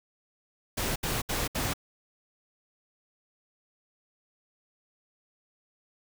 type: noise bursts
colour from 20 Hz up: pink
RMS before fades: -30 dBFS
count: 4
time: 0.77-1.737 s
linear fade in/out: 10 ms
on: 190 ms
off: 69 ms
effects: none